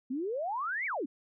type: exponential two-way sweep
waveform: sine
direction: up then down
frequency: 243.1 to 2330 to 243.1 Hz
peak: -31 dBFS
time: 0.1-1.06 s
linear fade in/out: 10 ms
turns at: 0.86 s
effects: none

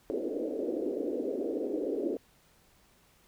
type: band-pass noise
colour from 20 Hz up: white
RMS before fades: -33 dBFS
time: 0.1-2.17 s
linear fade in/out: 0 ms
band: 260 to 520 Hz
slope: 48 dB/octave
effects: pink hiss -64 dBFS RMS until 3.27 s

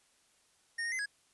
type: tone with pitch steps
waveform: square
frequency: 1844 / 1860 / 2051 / 1662 Hz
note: A#6 / A#6 / C7 / G#6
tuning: -19 / -4 / -35 / +1 cents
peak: -34 dBFS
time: 0.78-1.06 s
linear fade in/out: 10 ms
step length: 70 ms
effects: white hiss -69 dBFS RMS until 1.33 s + resampled to 24000 Hz

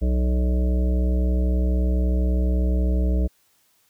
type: harmonic tone with a mistuned harmonic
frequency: 61.9 Hz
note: B1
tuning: 5 cents sharp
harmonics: 1 / 3 / 5 / 7 / 9 / 10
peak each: -18 / -28 / -32 / -35 / -37 / -38 dBFS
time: 0.01-3.28 s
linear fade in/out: 20 ms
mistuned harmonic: 10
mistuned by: +28 cents
effects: white hiss -63 dBFS RMS until 3.89 s

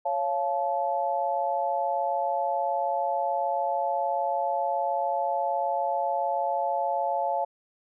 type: chord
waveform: sine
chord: Db augmented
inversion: none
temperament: just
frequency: 554.4 / 693 / 866.2 Hz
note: Db5 / F5 / A5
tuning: 0 / -14 / -27 cents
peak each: -30 / -28 / -28 dBFS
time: 0.05-7.45 s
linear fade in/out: 10 ms
effects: none

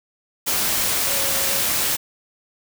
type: tone in noise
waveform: sine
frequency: 550 Hz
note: C#5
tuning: 14 cents flat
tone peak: -32 dBFS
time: 1.05-1.62 s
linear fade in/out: 20 ms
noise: white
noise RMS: -21 dBFS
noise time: 0.46-1.97 s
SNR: -14 dB
effects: none

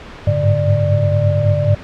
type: tone cluster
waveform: sine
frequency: 97.8 / 102.6 / 106.8 / 143.6 / 591 Hz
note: G2 / G#2 / G#2 / D3 / D5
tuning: -4 / -21 / +49 / -39 / +11 cents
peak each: -18 dBFS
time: 0.27-1.75 s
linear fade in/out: 5 ms
effects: pink hiss -34 dBFS RMS until 1.83 s + low-pass 3000 Hz 12 dB/octave

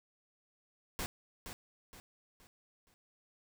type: noise with echo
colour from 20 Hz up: pink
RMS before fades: -38 dBFS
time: 0.99-1.06 s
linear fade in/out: 0 ms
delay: 470 ms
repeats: 4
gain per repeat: -8 dB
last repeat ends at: 2.94 s
effects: none

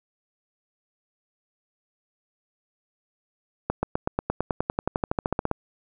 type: accelerating click train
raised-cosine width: 1 ms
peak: -9 dBFS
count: 21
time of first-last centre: 3.7-5.513 s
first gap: 130 ms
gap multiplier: 0.96
effects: none

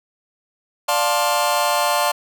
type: chord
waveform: sawtooth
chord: D minor seventh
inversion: none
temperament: just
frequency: 587.3 / 704.8 / 881 / 1057.2 Hz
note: D5 / F5 / A5 / C6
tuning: 0 / +16 / +2 / +18 cents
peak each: -18 dBFS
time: 0.88-2.12 s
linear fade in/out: 10 ms
effects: none

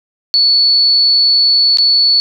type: tone with dropouts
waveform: sine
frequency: 4435 Hz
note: C#8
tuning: in tune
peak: -7 dBFS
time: 0.34-2.2 s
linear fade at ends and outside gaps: 0 ms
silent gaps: 1.772-1.785 s
effects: none

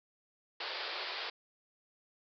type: band-pass noise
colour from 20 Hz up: white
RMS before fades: -40 dBFS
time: 0.6-1.3 s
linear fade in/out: 5 ms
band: 350 to 4900 Hz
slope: 96 dB/octave
effects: none

